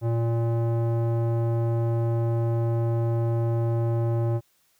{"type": "tone with low-pass filter", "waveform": "square", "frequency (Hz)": 116, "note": "A#2", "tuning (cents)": -8, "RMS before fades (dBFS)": -24, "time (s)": [0.01, 4.41], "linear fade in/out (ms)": 50, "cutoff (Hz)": 690, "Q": 1.1, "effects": ["white hiss -66 dBFS RMS until 4.79 s"]}